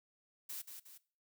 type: noise with echo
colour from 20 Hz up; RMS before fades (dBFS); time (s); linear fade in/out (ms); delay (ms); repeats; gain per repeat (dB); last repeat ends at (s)
blue; -44; 0.49-0.62; 10; 180; 2; -6; 0.98
effects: noise-tail reverb RT60 0.4 s tail -19 dB re dry